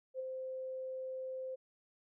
sine tone with ADSR envelope, 520 Hz, C5, 11 cents flat, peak -35 dBFS, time 0.14-1.56 s, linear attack 56 ms, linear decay 13 ms, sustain -4 dB, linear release 18 ms, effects none

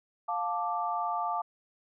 sine chord, D minor, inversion first, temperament just, 704.8 / 881 / 1174.7 Hz, F5 / A5 / D6, +16 / +2 / 0 cents, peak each -33 dBFS, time 0.28-1.42 s, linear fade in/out 10 ms, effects none

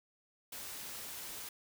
white noise, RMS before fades -45 dBFS, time 0.52-1.49 s, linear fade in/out 5 ms, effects none

